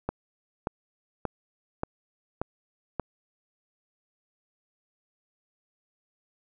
click train, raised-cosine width 1 ms, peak -14 dBFS, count 6, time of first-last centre 0.09-2.997 s, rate 1.72 Hz, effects none

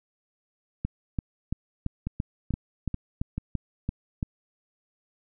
two click trains, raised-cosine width 5 ms, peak -17 / -15 dBFS, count 4 / 11, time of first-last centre 2.07-3.38 / 0.85-4.228 s, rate 2.29 / 2.96 Hz, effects none

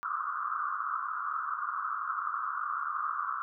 pink band-pass noise, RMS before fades -34 dBFS, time 0.03-3.42 s, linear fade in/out 0 ms, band 1100 to 1400 Hz, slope 96 dB/octave, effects none

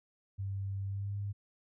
sine tone with pitch glide, 98 to 100.93 Hz, G2 to G#2, 0 to -49 cents, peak -34 dBFS, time 0.38-1.33 s, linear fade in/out 20 ms, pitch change +51 cents, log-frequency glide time 0.86-1.16 s, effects none

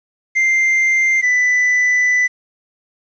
triangle tone pair in turn, 2093 / 1989.8 Hz, C7 / B6, 0 / +12 cents, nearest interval minor second, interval 88 cents, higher first, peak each -10 dBFS, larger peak neither, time 0.35-1.22 / 1.22-2.28 s, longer second, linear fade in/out 20 ms, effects resampled to 16000 Hz + 8-bit

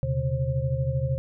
sine tone cluster, 78.2 / 126.9 / 139.7 / 533 Hz, D#2 / B2 / C#3 / C5, +9 / +47 / +14 / +32 cents, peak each -32 / -26 / -28 / -32 dBFS, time 0.03-1.18 s, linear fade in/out 0 ms, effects none

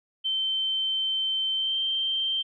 sine tone with pitch glide, 3100 to 3138 Hz, G7 to G7, -20 to +1 cents, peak -24 dBFS, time 0.24-2.43 s, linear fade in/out 20 ms, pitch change +21 cents, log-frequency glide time 1.55-1.77 s, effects none

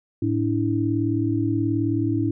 sine tone cluster, 108.5 / 286.7 / 325.5 Hz, A2 / D4 / E4, -24 / -42 / -22 cents, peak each -24 dBFS, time 0.22-2.31 s, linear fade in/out 5 ms, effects none

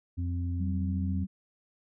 harmonic tone, 87.5 Hz, F2, 4 cents sharp, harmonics 1 / 2 / 3, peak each -29 / -46 / -38 dBFS, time 0.17-1.25 s, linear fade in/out 20 ms
sine tone, 189.6 Hz, F#3, 43 cents sharp, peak -32 dBFS, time 0.59-1.27 s, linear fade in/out 20 ms
effects none

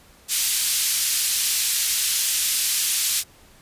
white band-pass noise, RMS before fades -22 dBFS, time 0.28-3.24 s, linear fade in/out 50 ms, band 3000 to 12000 Hz, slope 12 dB/octave, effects pink hiss -52 dBFS RMS until 3.61 s + resampled to 32000 Hz

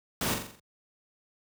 pink noise with echo, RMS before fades -29 dBFS, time 0.21-0.34 s, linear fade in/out 2 ms, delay 43 ms, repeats 6, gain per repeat -5 dB, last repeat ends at 0.598 s, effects high-pass 80 Hz 12 dB/octave

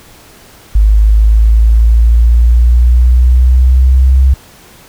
sine linear sweep, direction up, 51.7 to 66.3 Hz, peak -3 dBFS, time 0.75-4.34 s, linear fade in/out 5 ms, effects pink hiss -39 dBFS RMS until 4.88 s

